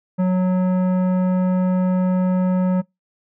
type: tone with tanh clipping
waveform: sine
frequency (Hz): 183.9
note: F#3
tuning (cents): -10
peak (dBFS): -17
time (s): 0.18-2.82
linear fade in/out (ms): 20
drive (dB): 13
effects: noise-tail reverb RT60 0.2 s tail -26 dB re dry